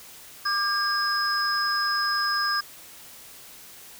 sine tone cluster, 1190 / 1614 / 5080 Hz, D6 / G#6 / D#8, +22 / -50 / +35 cents, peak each -26 dBFS, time 0.45-2.61 s, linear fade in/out 10 ms, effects tanh soft clip ceiling -14 dBFS + white hiss -46 dBFS RMS until 3.99 s

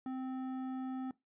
sine tone with hard clipping, 260 Hz, C4, 11 cents flat, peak -39 dBFS, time 0.06-1.11 s, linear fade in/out 2 ms, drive 10 dB, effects noise-tail reverb RT60 0.2 s tail -20 dB re dry + resampled to 8000 Hz

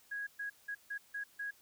sine tone bursts at uneven times, 1654 Hz, G#6, 8 cents flat, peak -37 dBFS, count 6, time 0.11-0.27 / 0.39-0.5 / 0.68-0.75 / 0.9-0.98 / 1.14-1.24 / 1.39-1.51 s, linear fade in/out 10 ms, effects white hiss -65 dBFS RMS until 1.61 s

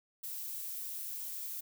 violet noise, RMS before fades -41 dBFS, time 0.23-1.61 s, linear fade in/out 10 ms, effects none

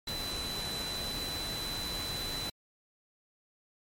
sine tone in noise, 4000 Hz, B7, 21 cents sharp, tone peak -36 dBFS, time 0.07-2.5 s, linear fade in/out 5 ms, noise pink, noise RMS -39 dBFS, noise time 0.07-2.5 s, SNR 0 dB, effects MP3 64 kbps

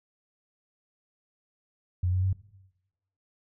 sine tone with pitch steps, 89.9 / 92.37 / 94.92 Hz, F#2 / F#2 / F#2, -49 / -2 / +45 cents, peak -23 dBFS, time 2.03-2.33 s, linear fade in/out 5 ms, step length 100 ms, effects noise-tail reverb RT60 0.9 s tail -17 dB re dry

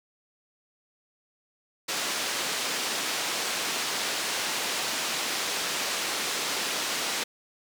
white band-pass noise, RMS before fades -30 dBFS, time 1.88-7.24 s, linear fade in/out 10 ms, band 240 to 5800 Hz, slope 12 dB/octave, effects none

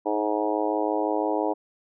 harmonic tone with a mistuned harmonic, 105.9 Hz, G#2, 34 cents sharp, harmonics 3 / 4 / 5 / 6 / 7 / 8 / 9, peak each -28 / -29 / -30 / -31 / -31 / -32 / -33 dBFS, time 0.05-1.54 s, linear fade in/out 20 ms, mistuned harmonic 3, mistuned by -20 cents, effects none

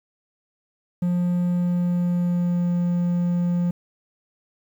triangle tone with pitch glide, 176.7 to 175.07 Hz, F3 to F3, +21 to +5 cents, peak -17 dBFS, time 1.02-3.71 s, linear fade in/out 5 ms, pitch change -16 cents, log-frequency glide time 1.47-2.73 s, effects 9-bit

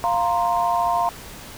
sine chord, F suspended fourth, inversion none, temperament equal, 698.5 / 932.3 / 1046.5 Hz, F5 / Bb5 / C6, 0 / 0 / 0 cents, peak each -21 / -22 / -24 dBFS, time 0.04-1.09 s, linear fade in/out 0 ms, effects pink hiss -39 dBFS RMS until 1.57 s

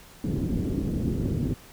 white low-pass noise, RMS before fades -27 dBFS, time 0.24-1.54 s, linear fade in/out 2 ms, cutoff 300 Hz, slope 24 dB/octave, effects pink hiss -50 dBFS RMS until 1.72 s

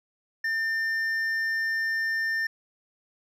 triangle tone with hard clipping, 1800 Hz, A6, 39 cents sharp, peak -26 dBFS, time 0.44-2.47 s, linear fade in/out 5 ms, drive 8 dB, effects none

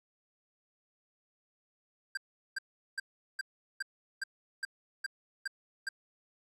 square tone bursts, 1584 Hz, G6, 18 cents sharp, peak -33 dBFS, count 10, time 2.15-5.89 s, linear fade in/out 5 ms, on 23 ms, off 390 ms, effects low-pass 9000 Hz 12 dB/octave

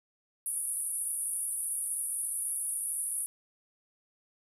white band-pass noise, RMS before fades -34 dBFS, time 0.46-3.26 s, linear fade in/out 0 ms, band 9400 to 11000 Hz, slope 96 dB/octave, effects none

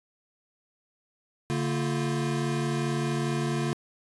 square tone cluster, 143.6 / 228.4 / 348.2 Hz, D3 / A#3 / F4, -39 / -35 / -5 cents, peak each -29 / -33 / -33 dBFS, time 1.5-3.73 s, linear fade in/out 0 ms, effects resampled to 24000 Hz

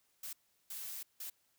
blue noise bursts at uneven times, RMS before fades -44 dBFS, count 3, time 0.23-0.33 / 0.7-1.03 / 1.2-1.3 s, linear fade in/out 5 ms, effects white hiss -75 dBFS RMS until 1.58 s

